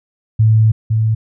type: tone pair in turn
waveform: sine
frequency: 110 / 110.41 Hz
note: A2 / A2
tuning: 0 / +6 cents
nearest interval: unison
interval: 6 cents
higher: second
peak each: -7 / -11 dBFS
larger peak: first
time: 0.39-0.72 / 0.9-1.15 s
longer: first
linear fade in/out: 10 ms
effects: none